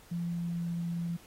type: tone with pitch glide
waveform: sine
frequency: 171.6 to 170.41 Hz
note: F3 to F3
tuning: -30 to -42 cents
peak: -31 dBFS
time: 0.11-1.17 s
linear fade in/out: 10 ms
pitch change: -12 cents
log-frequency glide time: 0.29-0.76 s
effects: pink hiss -57 dBFS RMS until 1.26 s + AAC 48 kbps